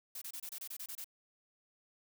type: noise bursts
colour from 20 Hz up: blue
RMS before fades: -44 dBFS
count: 10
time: 0.15-1.044 s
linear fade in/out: 5 ms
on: 66 ms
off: 26 ms
effects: none